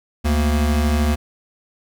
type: tone pair together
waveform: square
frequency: 73.42 / 233.1 Hz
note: D2 / A#3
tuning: 0 / 0 cents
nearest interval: octave + minor sixth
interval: 2000 cents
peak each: -17 / -23 dBFS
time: 0.24-1.16 s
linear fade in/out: 20 ms
effects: none